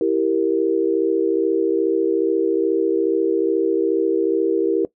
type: chord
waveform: sine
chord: E diminished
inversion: none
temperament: equal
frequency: 329.6 / 392 / 466.2 Hz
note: E4 / G4 / Bb4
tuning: 0 / 0 / 0 cents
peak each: -20 dBFS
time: 0.01-4.85 s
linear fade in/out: 2 ms
effects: noise-tail reverb RT60 0.1 s tail -18 dB re dry